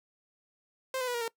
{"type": "tone with pitch steps", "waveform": "sawtooth", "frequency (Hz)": [523.3, 506.1, 489.4, 473.3, 457.7], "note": ["C5", "B4", "B4", "A#4", "A#4"], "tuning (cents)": [0, 42, -16, 26, -32], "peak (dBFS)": -27, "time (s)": [0.94, 1.28], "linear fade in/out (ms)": 2, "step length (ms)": 68, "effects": ["noise-tail reverb RT60 0.1 s tail -21 dB re dry"]}